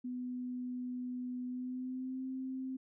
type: tone with pitch glide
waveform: sine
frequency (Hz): 249.4 to 261.3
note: B3 to C4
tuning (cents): +17 to -2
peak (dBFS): -37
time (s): 0.04-2.77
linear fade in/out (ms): 10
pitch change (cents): +81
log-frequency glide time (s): 1.45-2.25
effects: none